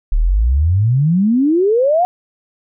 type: exponential sweep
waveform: sine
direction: up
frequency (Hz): 34.65 to 740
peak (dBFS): -10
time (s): 0.12-2.05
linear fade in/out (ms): 0
effects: none